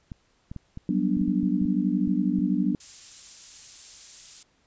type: clicks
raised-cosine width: 5 ms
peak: -24 dBFS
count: 12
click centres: 0.118 / 0.515 / 0.563 / 0.774 / 1.169 / 1.215 / 1.281 / 1.431 / 1.617 / 1.655 / 2.076 / 2.387 s
type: chord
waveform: sine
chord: G major seventh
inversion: third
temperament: just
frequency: 183.75 / 196 / 245 / 294 Hz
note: F#3 / G3 / B3 / D4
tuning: -12 / 0 / -14 / +2 cents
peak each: -27 dBFS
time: 0.89-2.75 s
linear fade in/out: 2 ms
type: noise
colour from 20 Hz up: violet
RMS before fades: -36 dBFS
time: 2.8-4.43 s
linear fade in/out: 5 ms
effects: pink hiss -66 dBFS RMS until 4.66 s + resampled to 16000 Hz